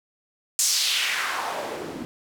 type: noise with band-pass filter sweep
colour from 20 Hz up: white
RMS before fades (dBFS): -26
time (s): 0.59-2.05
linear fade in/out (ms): 0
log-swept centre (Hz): 7400 to 210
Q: 2
effects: none